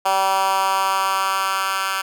10% pulse tone with high-pass filter sweep, 192.6 Hz, G3, 30 cents flat, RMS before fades -20 dBFS, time 0.05-2.02 s, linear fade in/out 10 ms, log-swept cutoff 780 to 1500 Hz, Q 2.4, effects none

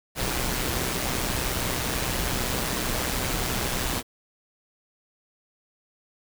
pink noise with amplitude modulation, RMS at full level -25 dBFS, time 0.15-4.03 s, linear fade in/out 50 ms, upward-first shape sine, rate 126 Hz, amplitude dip 50%, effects none

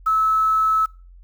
sine tone with quantisation, 1300 Hz, E6, 24 cents flat, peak -15 dBFS, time 0.06-0.86 s, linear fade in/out 10 ms, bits 7, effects noise-tail reverb RT60 0.4 s tail -25 dB re dry + added 44 Hz sine -42 dBFS peak until 1.23 s

